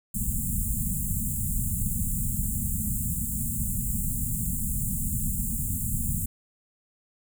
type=band-stop noise; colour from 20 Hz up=pink; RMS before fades=-28 dBFS; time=0.14-6.26 s; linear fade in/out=5 ms; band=240 to 7200 Hz; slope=96 dB/octave; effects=none